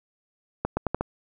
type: accelerating click train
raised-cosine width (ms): 1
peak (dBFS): -10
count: 5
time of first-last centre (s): 0.65-1.01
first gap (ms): 120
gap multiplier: 0.81
effects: none